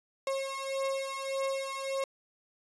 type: beating tone pair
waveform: 35% pulse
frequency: 540 / 541.7 Hz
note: C#5 / C#5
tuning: -45 / -40 cents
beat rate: 1.7 Hz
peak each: -33 / -33 dBFS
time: 0.27-2.04 s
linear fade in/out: 2 ms
effects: resampled to 24000 Hz